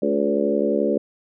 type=harmonic tone with a mistuned harmonic; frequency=71.5 Hz; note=D2; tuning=46 cents flat; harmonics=3 / 4 / 5 / 6 / 7 / 8; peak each=-25 / -25 / -25 / -25 / -25 / -25 dBFS; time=0.02-0.98 s; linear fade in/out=5 ms; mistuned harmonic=6; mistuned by=-21 cents; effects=none